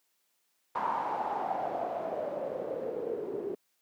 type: noise with low-pass filter sweep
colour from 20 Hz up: white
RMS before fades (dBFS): -34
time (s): 0.75-3.55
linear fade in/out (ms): 5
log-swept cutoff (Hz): 1000 to 390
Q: 6.4
effects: white hiss -75 dBFS RMS until 3.81 s + high-pass 200 Hz 12 dB/octave